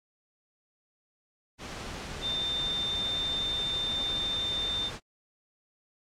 sine tone in noise, 3594 Hz, A7, 36 cents sharp, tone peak -28 dBFS, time 2.21-4.91 s, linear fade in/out 50 ms, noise pink, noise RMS -39 dBFS, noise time 1.58-5 s, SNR +8 dB, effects low-pass 6000 Hz 12 dB/octave + AAC 64 kbps

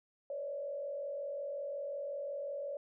sine tone with frequency modulation, 568 Hz, C#5, 42 cents sharp, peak -37 dBFS, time 0.3-2.77 s, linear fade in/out 2 ms, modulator 45.5 Hz, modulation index 0.78, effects none

